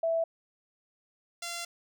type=tone pair in turn; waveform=sine / 5% pulse; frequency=659.3 / 687.6 Hz; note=E5 / F5; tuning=0 / -27 cents; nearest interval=minor second; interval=73 cents; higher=second; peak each=-25 / -24 dBFS; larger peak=second; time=0.03-0.24 / 1.42-1.65 s; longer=second; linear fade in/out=5 ms; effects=none